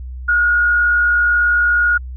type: tone with frequency modulation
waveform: sine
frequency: 1436 Hz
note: F6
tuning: 48 cents sharp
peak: -11 dBFS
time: 0.28-1.98 s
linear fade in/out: 10 ms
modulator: 58.2 Hz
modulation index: 0.39
effects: added 63 Hz sine -26 dBFS peak until 2.16 s